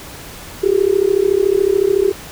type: tone with amplitude modulation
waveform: sine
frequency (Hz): 392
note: G4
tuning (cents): 0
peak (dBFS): -7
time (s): 0.63-2.12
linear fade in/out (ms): 10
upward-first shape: sine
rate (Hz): 33.8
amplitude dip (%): 95
effects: pink hiss -34 dBFS RMS until 2.31 s